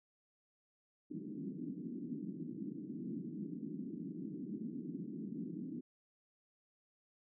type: band-pass noise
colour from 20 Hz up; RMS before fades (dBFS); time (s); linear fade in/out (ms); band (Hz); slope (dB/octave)
white; -44; 1.1-5.81; 10; 160 to 320; 48
effects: none